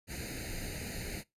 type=noise with comb filter; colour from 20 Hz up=pink; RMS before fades=-40 dBFS; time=0.07-1.24 s; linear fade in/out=50 ms; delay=0.45 ms; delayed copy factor=+1; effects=noise-tail reverb RT60 0.2 s tail -22 dB re dry + resampled to 32000 Hz